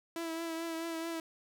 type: tone with vibrato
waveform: sawtooth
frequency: 329.6 Hz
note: E4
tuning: in tune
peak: -32 dBFS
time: 0.16-1.2 s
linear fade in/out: 2 ms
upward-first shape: triangle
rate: 4.6 Hz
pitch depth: 33 cents each way
effects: none